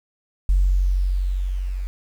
sine tone with level ramp, 46.25 Hz, F#1, in tune, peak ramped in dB -12 to -24 dBFS, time 0.49-1.87 s, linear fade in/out 0 ms, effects tanh soft clip ceiling -9 dBFS + 8-bit

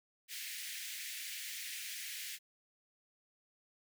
pink high-pass noise, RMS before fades -44 dBFS, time 0.28-2.39 s, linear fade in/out 50 ms, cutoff 1800 Hz, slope 48 dB/octave, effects none

